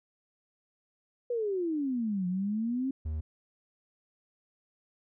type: exponential two-way sweep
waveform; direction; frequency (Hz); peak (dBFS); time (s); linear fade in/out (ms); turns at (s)
sine; down then up; 495.1 to 177 to 272.7; -28; 1.3-2.91; 5; 2.27
type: tone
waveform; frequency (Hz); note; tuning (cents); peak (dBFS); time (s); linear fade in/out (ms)
triangle; 77.8; D#2; 0; -29; 3.05-3.21; 10
effects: none